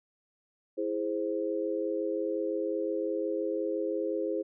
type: chord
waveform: sine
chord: E augmented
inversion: none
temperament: equal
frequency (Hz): 329.6 / 415.3 / 523.3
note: E4 / G#4 / B#4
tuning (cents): 0 / 0 / 0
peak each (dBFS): -33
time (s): 0.77-4.43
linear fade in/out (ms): 20
effects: none